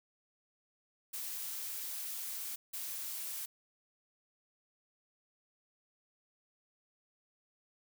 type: noise bursts at uneven times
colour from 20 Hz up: blue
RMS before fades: -41 dBFS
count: 2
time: 1.13-2.56 / 2.73-3.46 s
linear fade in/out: 10 ms
effects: none